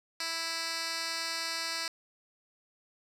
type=tone with band-pass filter; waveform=10% pulse; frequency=329.6 Hz; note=E4; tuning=in tune; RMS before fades=-35 dBFS; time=0.2-1.88 s; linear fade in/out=2 ms; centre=4600 Hz; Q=1.4; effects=none